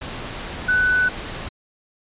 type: tone in noise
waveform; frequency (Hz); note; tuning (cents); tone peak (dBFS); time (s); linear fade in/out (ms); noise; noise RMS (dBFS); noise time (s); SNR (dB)
sine; 1494; F#6; +16; -15; 0.68-1.09; 10; pink; -31; 0.01-1.49; +13
effects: resampled to 8000 Hz